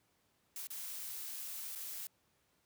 blue noise with dropouts, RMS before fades -44 dBFS, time 0.56-2.07 s, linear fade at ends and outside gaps 2 ms, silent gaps 0.671-0.703 / 1.752-1.757 s, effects pink hiss -75 dBFS RMS until 2.65 s + high-pass 80 Hz 12 dB/octave

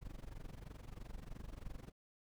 brown noise with amplitude modulation, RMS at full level -45 dBFS, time 0.01-1.92 s, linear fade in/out 20 ms, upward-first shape sine, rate 23.1 Hz, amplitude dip 90%, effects none

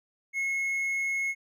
triangle tone, 2174 Hz, C#7, 34 cents flat, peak -25 dBFS, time 0.33-1.35 s, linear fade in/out 50 ms, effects none

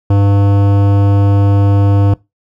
sine tone with hard clipping, 100 Hz, G2, 35 cents sharp, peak -9 dBFS, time 0.1-2.14 s, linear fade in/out 5 ms, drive 16 dB, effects noise-tail reverb RT60 0.2 s tail -21 dB re dry

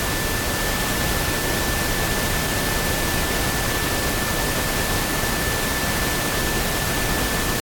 sine tone in noise, 1760 Hz, A6, in tune, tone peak -31 dBFS, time 0-7.6 s, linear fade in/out 0 ms, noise pink, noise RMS -23 dBFS, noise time 0-7.6 s, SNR -11 dB, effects AAC 64 kbps

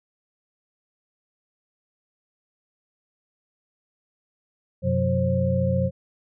sine tone cluster, 93.1 / 128.1 / 182.1 / 532 Hz, F#2 / C3 / F#3 / C5, +11 / -36 / -27 / +29 cents, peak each -25 dBFS, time 4.82-5.91 s, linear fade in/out 50 ms, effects none

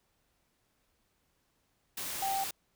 sine tone in noise, 780 Hz, G5, 9 cents flat, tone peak -30 dBFS, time 2.22-2.44 s, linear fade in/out 5 ms, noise white, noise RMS -38 dBFS, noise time 1.97-2.51 s, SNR +5 dB, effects pink hiss -75 dBFS RMS until 2.75 s

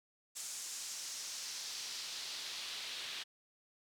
pink noise with band-pass filter sweep, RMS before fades -44 dBFS, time 0.35-3.24 s, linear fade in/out 20 ms, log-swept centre 7400 to 3400 Hz, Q 1.8, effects none

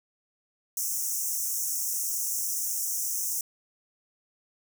pink high-pass noise, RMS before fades -30 dBFS, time 0.77-3.41 s, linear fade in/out 2 ms, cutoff 5600 Hz, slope 96 dB/octave, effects none

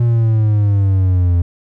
triangle exponential sweep, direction down, 120 to 85.5 Hz, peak -8 dBFS, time 0-1.42 s, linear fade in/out 5 ms, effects none

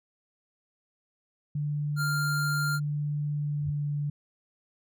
sine tone with pitch glide, 147.3 to 145.86 Hz, D3 to D3, +6 to -12 cents, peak -27 dBFS, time 1.55-4.1 s, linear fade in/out 5 ms, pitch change -18 cents, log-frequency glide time 3.33-3.87 s
square tone, 1396.9 Hz, F6, in tune, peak -29 dBFS, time 1.96-2.8 s, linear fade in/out 50 ms
sine tone with exponential growth, 91.4 Hz, F#2, 21 cents flat, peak -29 dBFS, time 3.58-3.7 s, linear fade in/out 5 ms, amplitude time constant 25 ms
effects none

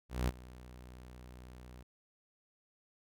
sawtooth tone with ADSR envelope, 62 Hz, B1, 7 cents sharp, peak -25 dBFS, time 0.09-1.83 s, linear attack 190 ms, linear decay 31 ms, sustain -21 dB, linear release 9 ms, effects none

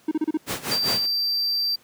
triangle tone bursts, 311.1 Hz, D#4, in tune, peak -17 dBFS, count 5, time 0.08-0.373 s, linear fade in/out 5 ms, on 33 ms, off 32 ms
pink noise with tremolo, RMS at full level -25 dBFS, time 0.46-1.07 s, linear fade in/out 50 ms, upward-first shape sine, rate 5 Hz, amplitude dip 85%
triangle tone, 4689 Hz, D8, 4 cents flat, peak -20 dBFS, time 0.71-1.76 s, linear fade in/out 10 ms
effects pink hiss -56 dBFS RMS until 1.83 s + high-pass 150 Hz 12 dB/octave

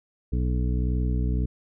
harmonic tone, 61.8 Hz, B1, 2 cents sharp, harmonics 1 / 2 / 3 / 4 / 5 / 7, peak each -23 / -29 / -33 / -35 / -37 / -40 dBFS, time 0.32-1.46 s, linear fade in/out 10 ms, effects none

